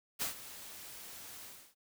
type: noise with ADSR envelope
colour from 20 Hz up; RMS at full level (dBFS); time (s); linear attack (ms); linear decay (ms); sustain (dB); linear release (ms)
white; -34; 0.19-1.75; 29; 120; -15; 310
effects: none